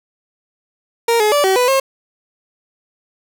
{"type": "tone with pitch steps", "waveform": "30% pulse", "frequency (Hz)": [465.8, 423.9, 581, 381.4, 495.8, 537], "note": ["A#4", "G#4", "D5", "G4", "B4", "C5"], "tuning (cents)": [-1, 35, -19, -47, 7, 45], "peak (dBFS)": -9, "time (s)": [1.08, 1.8], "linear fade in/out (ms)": 5, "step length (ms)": 120, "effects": []}